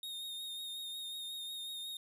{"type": "tone with vibrato", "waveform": "45% pulse", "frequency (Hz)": 3700, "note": "A#7", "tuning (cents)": -14, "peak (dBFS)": -40, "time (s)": [0.03, 1.97], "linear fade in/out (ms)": 2, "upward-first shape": "sine", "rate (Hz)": 5.5, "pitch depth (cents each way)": 27, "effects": []}